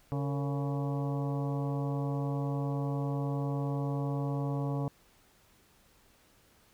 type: harmonic tone with a mistuned harmonic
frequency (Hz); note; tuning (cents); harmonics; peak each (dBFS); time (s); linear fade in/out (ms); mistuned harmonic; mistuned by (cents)
140; C#3; +18; 1 / 2 / 3 / 4 / 5 / 6 / 7 / 8; -31 / -37 / -41 / -43 / -45 / -47 / -48 / -49; 0.12-4.88; 0; 3; +120
effects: pink hiss -64 dBFS RMS until 6.73 s